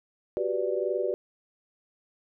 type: chord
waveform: sine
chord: G major seventh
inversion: third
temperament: equal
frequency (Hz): 370 / 392 / 493.9 / 587.3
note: F#4 / G4 / B4 / D5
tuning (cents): 0 / 0 / 0 / 0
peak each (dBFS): -31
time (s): 0.37-1.14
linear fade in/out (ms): 0
effects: none